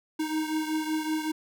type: beating tone pair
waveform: square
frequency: 311.1 / 316.4 Hz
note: D#4 / D#4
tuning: 0 / +29 cents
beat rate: 5.3 Hz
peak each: -29 / -34 dBFS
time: 0.19-1.32 s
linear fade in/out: 10 ms
effects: none